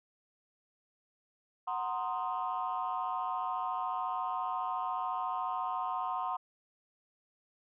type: chord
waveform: sine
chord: C half-diminished seventh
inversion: second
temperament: equal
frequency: 740 / 932.3 / 1046.5 / 1244.5 Hz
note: Gb5 / Bb5 / C6 / Eb6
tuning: 0 / 0 / 0 / 0 cents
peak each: -36 / -38 / -35 / -40 dBFS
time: 1.67-6.37 s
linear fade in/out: 10 ms
effects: tanh soft clip ceiling -25 dBFS